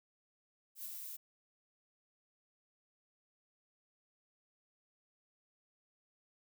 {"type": "noise with ADSR envelope", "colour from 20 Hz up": "violet", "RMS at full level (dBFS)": -43, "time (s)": [0.75, 1.17], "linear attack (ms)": 99, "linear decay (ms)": 22, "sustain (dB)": -3, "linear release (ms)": 13, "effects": []}